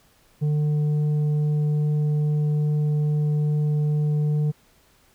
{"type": "tone with tanh clipping", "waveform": "sine", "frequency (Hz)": 149.8, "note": "D3", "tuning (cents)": 35, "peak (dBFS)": -20, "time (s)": [0.41, 4.52], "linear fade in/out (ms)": 20, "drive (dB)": 5, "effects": ["pink hiss -59 dBFS RMS until 5.14 s"]}